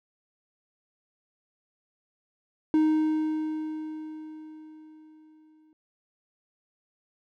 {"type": "tone with exponential decay", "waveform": "triangle", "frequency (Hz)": 311.1, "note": "D#4", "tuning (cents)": 0, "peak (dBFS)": -16, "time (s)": [2.74, 5.73], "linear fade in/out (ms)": 1, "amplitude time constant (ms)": 650, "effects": []}